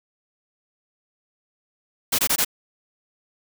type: noise bursts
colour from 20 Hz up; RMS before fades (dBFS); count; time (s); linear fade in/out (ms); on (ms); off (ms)
white; -20; 4; 2.12-2.448; 10; 67; 20
effects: none